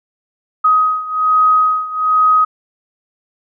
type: beating tone pair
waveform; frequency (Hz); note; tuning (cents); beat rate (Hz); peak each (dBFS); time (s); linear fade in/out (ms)
sine; 1258 / 1259.2; D#6 / D#6; +19 / +20; 1.2; -12 / -15; 0.64-2.45; 10
effects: none